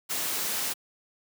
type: noise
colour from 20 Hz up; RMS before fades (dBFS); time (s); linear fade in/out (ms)
white; -30; 0.09-0.74; 20
effects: high-pass 150 Hz 12 dB/octave